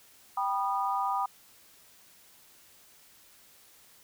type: chord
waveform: sine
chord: G augmented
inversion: none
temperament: just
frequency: 784 / 980 / 1225 Hz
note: G5 / B5 / D#6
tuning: 0 / -14 / -27 cents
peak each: -31 / -31 / -32 dBFS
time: 0.37-1.26 s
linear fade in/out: 5 ms
effects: white hiss -58 dBFS RMS until 4.03 s